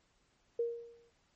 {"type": "tone with exponential decay", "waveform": "sine", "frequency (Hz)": 468.7, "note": "A#4", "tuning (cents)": 9, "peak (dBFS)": -28, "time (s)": [0.59, 1.1], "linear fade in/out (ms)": 5, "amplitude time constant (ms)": 110, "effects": ["pink hiss -73 dBFS RMS until 1.35 s", "MP3 32 kbps"]}